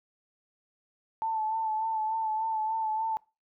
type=tone with vibrato; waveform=sine; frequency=880 Hz; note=A5; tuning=in tune; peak=-27 dBFS; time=1.22-3.17 s; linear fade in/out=0 ms; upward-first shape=sine; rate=3.4 Hz; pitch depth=32 cents each way; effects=noise-tail reverb RT60 0.3 s tail -24 dB re dry